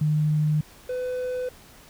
sine / triangle tone pair in turn, 152.2 / 502.6 Hz, D#3 / B4, -38 / +30 cents, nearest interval octave + major sixth, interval 2068 cents, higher second, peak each -19 / -24 dBFS, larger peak first, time 0.01-0.61 / 0.89-1.49 s, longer neither, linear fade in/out 5 ms, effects pink hiss -50 dBFS RMS until 1.89 s

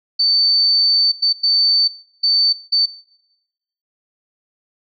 sine tone bursts at uneven times, 4547 Hz, C#8, 43 cents sharp, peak -12 dBFS, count 5, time 0.19-1.12 / 1.22-1.33 / 1.43-1.88 / 2.23-2.53 / 2.72-2.86 s, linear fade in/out 10 ms, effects noise-tail reverb RT60 1.0 s tail -24 dB re dry

